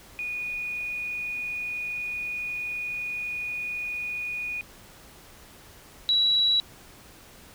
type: tone pair in turn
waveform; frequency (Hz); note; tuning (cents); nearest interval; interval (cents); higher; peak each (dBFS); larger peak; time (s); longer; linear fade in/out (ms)
sine; 2462 / 3908; D#7 / B7; -19 / -19; minor sixth; 800; second; -29 / -19; second; 0.19-4.61 / 6.09-6.6; first; 0
effects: pink hiss -50 dBFS RMS until 7.54 s